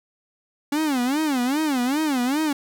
45% pulse tone with vibrato, 277 Hz, C#4, 1 cent flat, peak -20 dBFS, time 0.72-2.53 s, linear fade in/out 5 ms, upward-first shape sine, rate 2.5 Hz, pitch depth 230 cents each way, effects none

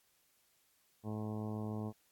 harmonic tone, 107.4 Hz, A2, 41 cents flat, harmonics 1 / 2 / 3 / 4 / 5 / 6 / 7 / 8 / 9 / 10, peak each -41 / -41 / -48 / -48 / -54 / -53 / -54 / -56 / -58 / -58 dBFS, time 1.03-1.93 s, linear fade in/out 50 ms, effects white hiss -73 dBFS RMS until 2.11 s + AAC 64 kbps

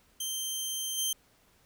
15% pulse tone with level steps, 3136 Hz, G7, in tune, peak -25 / -21 dBFS, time 0.2-1.13 s, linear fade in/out 5 ms, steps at 0.97 s, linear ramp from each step 20 ms, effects pink hiss -65 dBFS RMS until 1.65 s

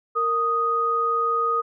sine tone pair together, 462.7 / 1244.5 Hz, A#4 / D#6, -13 / 0 cents, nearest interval octave + perfect fourth, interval 1713 cents, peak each -27 / -20 dBFS, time 0.15-1.62 s, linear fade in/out 20 ms, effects none

